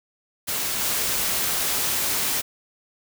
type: noise with level steps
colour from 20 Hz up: white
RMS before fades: -26 / -24 dBFS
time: 0.47-2.42 s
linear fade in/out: 20 ms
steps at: 0.79 s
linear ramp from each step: 20 ms
effects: none